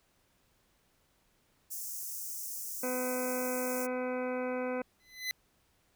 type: high-pass noise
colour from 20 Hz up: white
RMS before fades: -40 dBFS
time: 1.7-3.87 s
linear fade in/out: 20 ms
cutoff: 5600 Hz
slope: 48 dB/octave
type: harmonic tone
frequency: 252.4 Hz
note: B3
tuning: 38 cents sharp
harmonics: 1 / 2 / 3 / 4 / 5 / 6 / 8 / 9 / 10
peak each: -37 / -34 / -44 / -45 / -48 / -45 / -50 / -51 / -50 dBFS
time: 2.83-4.82 s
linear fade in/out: 5 ms
type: tone with exponential growth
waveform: 25% pulse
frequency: 2019 Hz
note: B6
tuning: 38 cents sharp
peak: -26 dBFS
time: 5-5.31 s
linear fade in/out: 0 ms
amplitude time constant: 67 ms
effects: pink hiss -71 dBFS RMS until 5.95 s